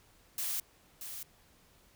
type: noise with echo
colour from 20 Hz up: blue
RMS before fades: -35 dBFS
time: 0.38-0.6 s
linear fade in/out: 2 ms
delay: 630 ms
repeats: 1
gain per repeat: -8 dB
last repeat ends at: 1.23 s
effects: pink hiss -64 dBFS RMS until 1.95 s